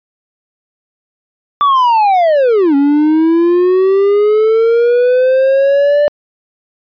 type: linear two-way sweep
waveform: triangle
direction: down then up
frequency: 1170 to 276.3 to 592 Hz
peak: -5 dBFS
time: 1.61-6.08 s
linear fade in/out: 0 ms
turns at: 2.75 s
effects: resampled to 11025 Hz

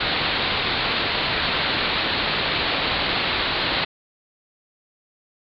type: low-pass noise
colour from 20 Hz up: white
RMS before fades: -23 dBFS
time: 0-3.85 s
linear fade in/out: 10 ms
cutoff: 4400 Hz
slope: 96 dB/octave
effects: none

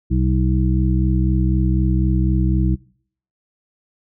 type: harmonic tone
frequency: 64 Hz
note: C2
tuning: 38 cents flat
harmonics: 1 / 2 / 3 / 5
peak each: -17 / -20 / -22 / -24 dBFS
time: 0.1-2.76 s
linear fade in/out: 20 ms
effects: noise-tail reverb RT60 0.6 s tail -24 dB re dry

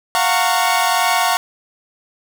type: chord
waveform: sawtooth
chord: Gb major seventh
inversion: third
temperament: equal with one note detuned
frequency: 698.5 / 740 / 919 / 1108.7 Hz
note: F5 / Gb5 / Bb5 / Db6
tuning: 0 / 0 / -25 / 0 cents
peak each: -16 dBFS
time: 0.15-1.37 s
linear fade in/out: 0 ms
effects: none

